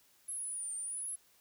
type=exponential two-way sweep; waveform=sine; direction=down then up; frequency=11000 to 8870 to 11000 Hz; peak=-37 dBFS; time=0.28-1.16 s; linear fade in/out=10 ms; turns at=0.75 s; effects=white hiss -67 dBFS RMS until 1.4 s